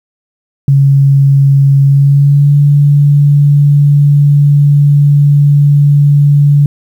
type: tone with pitch glide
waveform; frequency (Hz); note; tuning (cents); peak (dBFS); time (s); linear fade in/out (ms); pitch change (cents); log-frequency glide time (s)
sine; 138.59 to 144.14; C#3 to D3; 0 to -32; -3; 0.68-6.66; 2; +68; 1.83-2.55
effects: 7-bit